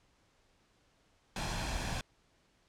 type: noise with comb filter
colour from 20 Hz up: pink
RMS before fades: -36 dBFS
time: 1.36-2.01 s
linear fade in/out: 2 ms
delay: 1.2 ms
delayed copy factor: +0.5
effects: pink hiss -70 dBFS RMS until 2.68 s + low-pass 7000 Hz 12 dB/octave